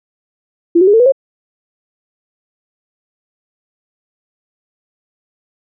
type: tone with pitch steps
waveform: sine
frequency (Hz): 340.5 / 373.5 / 409.6 / 449.3 / 492.8 / 540.5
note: F4 / F#4 / G#4 / A4 / B4 / C#5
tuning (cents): -44 / +16 / -24 / +36 / -4 / -44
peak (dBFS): -5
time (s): 0.75-1.122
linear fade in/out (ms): 10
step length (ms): 62
effects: none